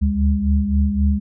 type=tone cluster; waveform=sine; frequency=71.3 / 75.1 / 203.1 Hz; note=C#2 / D2 / G#3; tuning=+49 / +39 / -38 cents; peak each=-19 dBFS; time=0.01-1.2 s; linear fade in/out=20 ms; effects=none